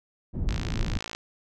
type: low-pass noise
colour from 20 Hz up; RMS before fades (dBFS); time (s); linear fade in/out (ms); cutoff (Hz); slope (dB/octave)
pink; -28; 0.33-0.99; 20; 200; 12
type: click train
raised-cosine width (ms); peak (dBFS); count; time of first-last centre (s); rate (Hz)
0.2; -17; 38; 0.49-1.15; 56.1
effects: none